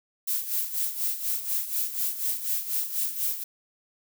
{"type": "noise with tremolo", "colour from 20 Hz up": "violet", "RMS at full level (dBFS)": -26, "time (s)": [0.27, 3.44], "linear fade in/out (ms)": 10, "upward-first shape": "sine", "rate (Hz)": 4.1, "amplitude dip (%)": 70, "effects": []}